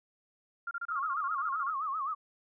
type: tone bursts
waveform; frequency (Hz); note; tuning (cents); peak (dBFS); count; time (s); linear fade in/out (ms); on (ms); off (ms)
sine; 1393; F6; -5; -33; 15; 0.67-1.705; 5; 41; 30
type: tone with vibrato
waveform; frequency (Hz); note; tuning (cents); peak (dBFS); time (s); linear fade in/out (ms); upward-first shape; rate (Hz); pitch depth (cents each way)
sine; 1177; D6; +3; -31; 0.9-2.15; 20; sine; 7.7; 170
effects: none

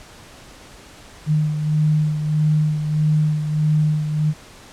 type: beating tone pair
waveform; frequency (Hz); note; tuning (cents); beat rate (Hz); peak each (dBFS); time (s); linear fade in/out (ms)
sine; 152.7 / 154.3; D#3 / D#3; -32 / -14; 1.6; -16 / -24; 1.26-4.34; 50
effects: pink hiss -43 dBFS RMS until 4.72 s + low-pass 9000 Hz 12 dB/octave

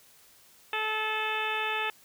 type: harmonic tone with a mistuned harmonic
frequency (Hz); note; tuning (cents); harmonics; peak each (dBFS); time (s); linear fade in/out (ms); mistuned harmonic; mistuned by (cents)
434; A4; -24; 1 / 2 / 3 / 4 / 5 / 6 / 7 / 8; -38 / -34 / -36 / -35 / -40 / -33 / -40 / -40; 0.73-1.9; 2; 8; +37
effects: white hiss -58 dBFS RMS until 2.04 s

